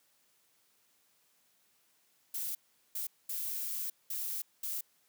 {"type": "noise bursts at uneven times", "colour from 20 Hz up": "violet", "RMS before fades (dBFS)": -37, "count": 5, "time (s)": [[2.34, 2.55], [2.95, 3.07], [3.29, 3.9], [4.1, 4.42], [4.63, 4.81]], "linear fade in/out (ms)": 5, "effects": ["white hiss -71 dBFS RMS until 5.08 s", "high-pass 100 Hz 12 dB/octave"]}